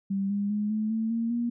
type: tone with pitch steps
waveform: sine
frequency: 196 / 202.3 / 208.9 / 215.6 / 222.6 / 229.7 / 237.2 Hz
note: G3 / G#3 / G#3 / A3 / A3 / A#3 / A#3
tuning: 0 / -45 / +10 / -35 / +20 / -25 / +30 cents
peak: -25 dBFS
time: 0.1-1.5 s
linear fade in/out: 10 ms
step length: 200 ms
effects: none